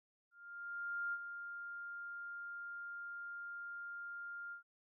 sine tone with ADSR envelope, 1401 Hz, F6, 5 cents sharp, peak -36 dBFS, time 0.31-4.63 s, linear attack 820 ms, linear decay 46 ms, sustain -8 dB, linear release 110 ms, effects none

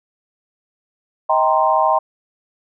sine chord, C minor seventh, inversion first, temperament equal with one note detuned, 632 / 784 / 932.3 / 1046.5 Hz, Eb5 / G5 / Bb5 / C6, +27 / 0 / 0 / 0 cents, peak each -18 dBFS, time 1.29-1.99 s, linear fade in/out 10 ms, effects none

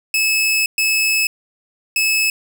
sawtooth tone bursts at uneven times, 2596 Hz, E7, 27 cents flat, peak -11 dBFS, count 3, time 0.14-0.66 / 0.78-1.27 / 1.96-2.3 s, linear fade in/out 2 ms, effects none

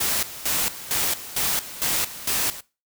white noise with tremolo, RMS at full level -23 dBFS, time 0-2.61 s, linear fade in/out 10 ms, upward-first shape square, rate 2.2 Hz, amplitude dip 80%, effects noise-tail reverb RT60 0.3 s tail -20 dB re dry

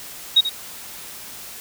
sine tone with echo, 3780 Hz, A#7, 23 cents sharp, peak -9 dBFS, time 0.36-0.41 s, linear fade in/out 10 ms, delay 86 ms, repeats 1, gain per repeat -11 dB, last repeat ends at 0.496 s, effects white hiss -37 dBFS RMS until 1.6 s

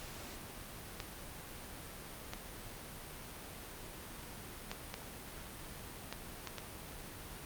clicks, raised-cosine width 0.2 ms, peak -23 dBFS, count 7, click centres 1.002 / 2.335 / 4.715 / 4.941 / 6.126 / 6.473 / 6.583 s, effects pink hiss -48 dBFS RMS until 7.45 s + Opus 48 kbps

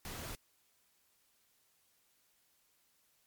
pink noise, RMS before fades -44 dBFS, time 0.05-0.35 s, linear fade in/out 0 ms, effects white hiss -73 dBFS RMS until 3.26 s + MP3 96 kbps

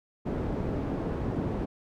white low-pass noise, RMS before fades -31 dBFS, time 0.25-1.66 s, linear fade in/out 20 ms, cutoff 350 Hz, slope 12 dB/octave, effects none

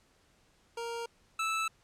25% pulse tone pair in turn, 466.2 / 1314.4 Hz, A#4 / E6, 0 / -5 cents, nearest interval octave + tritone, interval 1795 cents, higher second, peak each -32 / -26 dBFS, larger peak second, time 0.77-1.06 / 1.39-1.68 s, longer neither, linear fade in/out 5 ms, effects pink hiss -67 dBFS RMS until 1.83 s + low-pass 9000 Hz 12 dB/octave

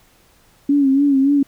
sine tone with vibrato, 277.2 Hz, C#4, in tune, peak -11 dBFS, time 0.69-1.43 s, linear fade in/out 5 ms, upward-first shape sine, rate 3.5 Hz, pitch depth 66 cents each way, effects pink hiss -54 dBFS RMS until 1.47 s

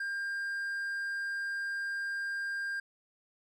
triangle tone, 1600 Hz, G6, 35 cents sharp, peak -31 dBFS, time 0-2.8 s, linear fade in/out 5 ms, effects none

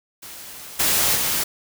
white noise with level steps, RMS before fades -38 / -19 / -22 dBFS, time 0.22-1.44 s, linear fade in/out 10 ms, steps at 0.79 / 1.15 s, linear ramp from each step 10 ms, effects none

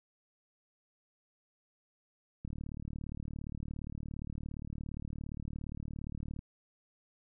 click train, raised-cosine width 5 ms, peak -29 dBFS, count 148, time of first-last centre 2.45-6.391 s, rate 37.3 Hz, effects none

